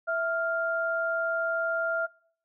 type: tone pair together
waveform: sine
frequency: 659.2 / 1396.9 Hz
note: E5 / F6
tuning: 0 / 0 cents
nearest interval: octave + minor second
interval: 1300 cents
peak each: -28 dBFS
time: 0.07-2.07 s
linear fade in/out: 20 ms
effects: noise-tail reverb RT60 0.6 s tail -25 dB re dry